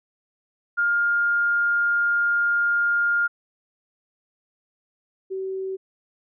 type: tone pair in turn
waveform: sine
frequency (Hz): 1410 / 381.5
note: F6 / G4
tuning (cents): +16 / -47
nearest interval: octave + major seventh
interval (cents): 2263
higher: first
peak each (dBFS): -18 / -26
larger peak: first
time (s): 0.77-3.28 / 5.3-5.77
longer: first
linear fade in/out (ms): 20
effects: none